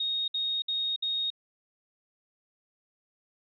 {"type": "tone bursts", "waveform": "sine", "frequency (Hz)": 3729, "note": "A#7", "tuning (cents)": 0, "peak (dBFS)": -27, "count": 4, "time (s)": [0, 1.303], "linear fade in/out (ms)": 5, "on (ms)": 280, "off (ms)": 61, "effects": []}